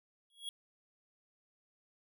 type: tone with exponential growth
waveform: square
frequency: 3322 Hz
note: G#7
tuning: in tune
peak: -36 dBFS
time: 0.3-0.49 s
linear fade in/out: 1 ms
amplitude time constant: 40 ms
effects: none